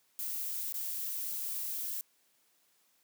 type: noise with dropouts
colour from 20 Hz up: violet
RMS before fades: -37 dBFS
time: 0.19-2.01 s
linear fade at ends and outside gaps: 0 ms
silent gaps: 0.724-0.742 s
effects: white hiss -71 dBFS RMS until 3.03 s + high-pass 150 Hz 12 dB/octave